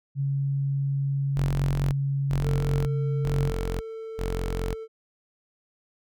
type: tone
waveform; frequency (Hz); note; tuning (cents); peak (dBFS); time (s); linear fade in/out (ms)
sine; 138.59; C#3; 0; -23; 0.15-3.53; 50
type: tone bursts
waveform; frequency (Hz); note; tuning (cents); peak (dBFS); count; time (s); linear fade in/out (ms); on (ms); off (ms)
sawtooth; 44.7; F1; +41; -23; 4; 1.36-4.75; 20; 570; 370
type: tone with pitch glide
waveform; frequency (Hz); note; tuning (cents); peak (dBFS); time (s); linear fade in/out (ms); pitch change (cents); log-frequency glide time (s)
triangle; 450.1 to 444.7; A4 to A4; +39 to +18; -32; 2.42-4.88; 50; -21; 3.14-4.31
effects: none